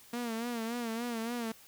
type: tone with vibrato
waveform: sawtooth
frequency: 232.9 Hz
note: A#3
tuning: 1 cent flat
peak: -30 dBFS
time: 0.13-1.52 s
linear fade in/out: 5 ms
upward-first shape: sine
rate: 3.5 Hz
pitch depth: 75 cents each way
effects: white hiss -57 dBFS RMS until 1.67 s